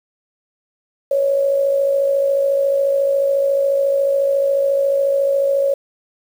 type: tone with amplitude modulation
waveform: sine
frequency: 554.4 Hz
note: C#5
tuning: in tune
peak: -11 dBFS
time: 1.11-5.74 s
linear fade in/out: 5 ms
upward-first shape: sine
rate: 54.1 Hz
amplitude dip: 50%
effects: 7-bit